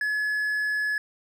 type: tone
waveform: triangle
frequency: 1703 Hz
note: G#6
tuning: 43 cents sharp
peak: -22 dBFS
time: 0.01-0.98 s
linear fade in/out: 2 ms
effects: none